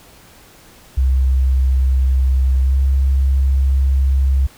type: tone with pitch glide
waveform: sine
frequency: 65.41 to 67.21 Hz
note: C2 to C2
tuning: 0 to +47 cents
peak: -11 dBFS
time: 0.97-4.47 s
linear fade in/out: 10 ms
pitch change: +47 cents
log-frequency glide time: 2.62-2.78 s
effects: pink hiss -45 dBFS RMS until 4.57 s